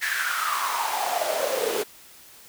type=noise with high-pass filter sweep; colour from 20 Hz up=pink; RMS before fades=-26 dBFS; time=0.01-1.84 s; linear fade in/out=20 ms; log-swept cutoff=1800 to 400 Hz; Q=7.3; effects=white hiss -49 dBFS RMS until 2.48 s